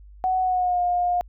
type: tone with pitch glide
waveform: sine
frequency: 745 to 710.9 Hz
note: F#5 to F5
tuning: +12 to +31 cents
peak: -19 dBFS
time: 0.24-1.21 s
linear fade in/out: 0 ms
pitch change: -81 cents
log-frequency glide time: 0.41-0.81 s
effects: added 50 Hz sine -43 dBFS peak until 1.28 s